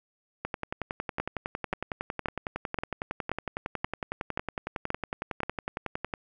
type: two click trains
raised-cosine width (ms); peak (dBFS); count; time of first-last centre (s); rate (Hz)
0.5; -16 / -13; 63 / 9; 0.45-6.138 / 1.2-5.433; 10.9 / 1.89
effects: none